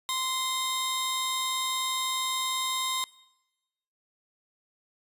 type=tone pair together; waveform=sawtooth; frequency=1041 / 3716 Hz; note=C6 / A#7; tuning=-9 / -6 cents; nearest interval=octave + minor seventh; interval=2203 cents; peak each=-27 dBFS; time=0.09-3.04 s; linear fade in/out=0 ms; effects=noise-tail reverb RT60 1.0 s tail -22 dB re dry + resampled to 32000 Hz